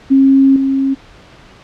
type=tone with level steps; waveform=sine; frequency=270.2 Hz; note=C#4; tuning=44 cents flat; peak=-5 / -11 dBFS; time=0.1-0.95 s; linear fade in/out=20 ms; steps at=0.56 s; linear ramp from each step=2 ms; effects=pink hiss -41 dBFS RMS until 1.63 s + low-pass 4000 Hz 12 dB/octave